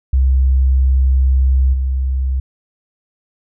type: tone with level steps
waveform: sine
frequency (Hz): 65.6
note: C2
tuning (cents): +5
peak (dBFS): -9 / -14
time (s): 0.13-2.4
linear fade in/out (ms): 5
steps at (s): 1.73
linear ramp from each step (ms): 10
effects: none